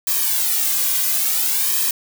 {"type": "noise with flanger", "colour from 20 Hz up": "blue", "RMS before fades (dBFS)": -19, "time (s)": [0.07, 1.91], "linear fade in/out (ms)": 2, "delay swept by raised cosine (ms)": [1.4, 2.27], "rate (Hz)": 0.57, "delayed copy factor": -1, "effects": []}